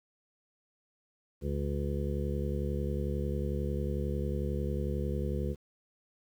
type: harmonic tone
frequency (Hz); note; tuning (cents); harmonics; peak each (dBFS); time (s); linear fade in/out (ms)
71.1; C#2; +45; 1 / 2 / 3 / 5 / 6 / 7; -33 / -36 / -38 / -40 / -41 / -41; 1.41-5.56; 50
effects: 10-bit